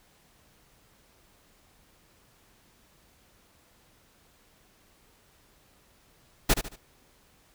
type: noise with echo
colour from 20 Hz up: pink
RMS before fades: -20 dBFS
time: 6.49-6.54 s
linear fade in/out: 10 ms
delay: 74 ms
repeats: 3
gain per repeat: -9 dB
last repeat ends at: 6.762 s
effects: pink hiss -62 dBFS RMS until 7.54 s